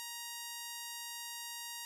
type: tone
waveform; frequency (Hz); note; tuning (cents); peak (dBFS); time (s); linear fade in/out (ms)
5% pulse; 942; A#5; +18; -30; 0-1.85; 0
effects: none